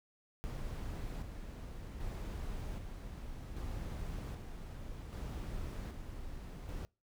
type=noise with tremolo; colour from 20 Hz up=brown; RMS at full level=-41 dBFS; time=0.44-6.85 s; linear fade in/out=0 ms; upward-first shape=square; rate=0.64 Hz; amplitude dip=40%; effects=noise-tail reverb RT60 0.3 s tail -26 dB re dry